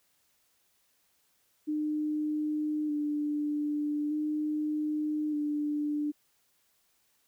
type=tone with vibrato; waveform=sine; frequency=299.6 Hz; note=D4; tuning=35 cents sharp; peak=-28 dBFS; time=1.67-6.12 s; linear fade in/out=20 ms; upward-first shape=square; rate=0.41 Hz; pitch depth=20 cents each way; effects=white hiss -71 dBFS RMS until 7.27 s